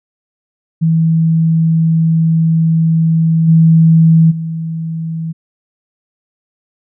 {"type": "tone with level steps", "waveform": "sine", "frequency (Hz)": 162.6, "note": "E3", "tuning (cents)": -23, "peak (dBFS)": [-8, -4, -17], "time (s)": [0.81, 5.33], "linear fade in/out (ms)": 20, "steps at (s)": [3.47, 4.3], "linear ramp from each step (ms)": 20, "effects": []}